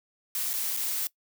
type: noise with dropouts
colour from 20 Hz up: blue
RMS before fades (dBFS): -30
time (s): 0.35-1.07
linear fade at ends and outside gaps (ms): 1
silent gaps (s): 0.532-0.537 / 0.766-0.771
effects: noise-tail reverb RT60 0.1 s tail -21 dB re dry